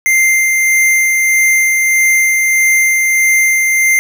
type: tone with tremolo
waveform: square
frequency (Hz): 2093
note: C7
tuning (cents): 0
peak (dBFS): -8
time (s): 0.06-3.99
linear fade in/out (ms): 0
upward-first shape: sine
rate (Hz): 1.6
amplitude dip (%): 25
effects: none